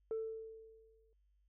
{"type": "tone with exponential decay", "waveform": "sine", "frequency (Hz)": 444.5, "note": "A4", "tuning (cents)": 18, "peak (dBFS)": -33, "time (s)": [0.11, 1.13], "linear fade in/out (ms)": 1, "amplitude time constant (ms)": 220, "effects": ["tanh soft clip ceiling -33 dBFS", "added 50 Hz sine -70 dBFS peak until 1.48 s"]}